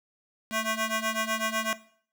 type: ring-modulated tone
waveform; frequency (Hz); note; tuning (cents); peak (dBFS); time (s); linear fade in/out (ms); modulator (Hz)
10% pulse; 440; A4; 0; -16; 0.51-1.73; 0; 216
effects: noise-tail reverb RT60 0.5 s tail -17 dB re dry